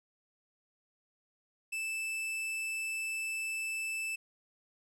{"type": "tone", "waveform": "45% pulse", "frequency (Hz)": 2637, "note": "E7", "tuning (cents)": 0, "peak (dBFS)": -34, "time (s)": [1.72, 4.16], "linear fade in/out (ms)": 10, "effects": ["low-pass 12000 Hz 12 dB/octave", "12-bit"]}